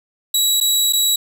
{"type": "tone with dropouts", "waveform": "20% pulse", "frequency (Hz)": 3889, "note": "B7", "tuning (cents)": -27, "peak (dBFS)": -8, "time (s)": [0.34, 1.16], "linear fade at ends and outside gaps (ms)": 5, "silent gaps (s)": [[0.603, 0.61], [0.926, 0.932]], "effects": ["7-bit"]}